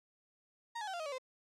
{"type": "tone with pitch steps", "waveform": "35% pulse", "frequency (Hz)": [932.3, 845.1, 766.1, 694.4, 629.5, 570.6, 517.2], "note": ["A#5", "G#5", "G5", "F5", "D#5", "C#5", "C5"], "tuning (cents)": [0, 30, -40, -10, 20, 50, -20], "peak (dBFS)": -37, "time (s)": [0.75, 1.184], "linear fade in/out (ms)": 10, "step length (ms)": 62, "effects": ["low-pass 7000 Hz 12 dB/octave"]}